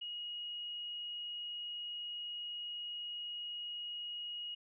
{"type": "tone", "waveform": "sine", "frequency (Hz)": 2888, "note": "F#7", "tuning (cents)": -43, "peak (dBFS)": -40, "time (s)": [0.01, 4.55], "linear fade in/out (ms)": 10, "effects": []}